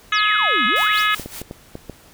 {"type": "harmonic tone", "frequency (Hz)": 422.5, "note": "G#4", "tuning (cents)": 30, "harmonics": [3, 4, 5, 6, 7, 8, 9], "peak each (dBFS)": [-19, -21, -23, -25, -26, -27, -28], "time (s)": [0.12, 1.15], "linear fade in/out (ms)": 5}
{"type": "exponential two-way sweep", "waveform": "sine", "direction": "down then up", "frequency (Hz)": [6970, 196, 6970], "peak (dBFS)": -25, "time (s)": [0.12, 1.03], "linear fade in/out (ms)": 50, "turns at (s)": 0.66}
{"type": "noise with tremolo", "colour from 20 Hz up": "white", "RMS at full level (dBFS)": -33, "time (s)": [0.76, 1.42], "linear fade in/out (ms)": 0, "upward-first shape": "sine", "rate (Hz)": 5.3, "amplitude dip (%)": 75}
{"type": "clicks", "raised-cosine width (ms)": 2, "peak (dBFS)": -17, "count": 6, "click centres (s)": [1.197, 1.26, 1.416, 1.511, 1.754, 1.897]}
{"effects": ["pink hiss -48 dBFS RMS until 2.13 s"]}